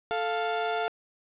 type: tone pair together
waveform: 30% pulse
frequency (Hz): 440 / 698.9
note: A4 / F5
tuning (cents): 0 / +1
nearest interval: minor sixth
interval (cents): 801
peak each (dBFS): -28 / -26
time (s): 0.11-0.88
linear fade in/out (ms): 0
effects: resampled to 8000 Hz + 9-bit